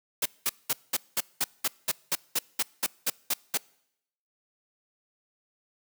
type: noise bursts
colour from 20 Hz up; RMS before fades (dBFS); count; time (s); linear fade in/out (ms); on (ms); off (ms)
white; -26; 15; 0.22-3.575; 5; 37; 200
effects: noise-tail reverb RT60 0.8 s tail -25 dB re dry + high-pass 150 Hz 12 dB/octave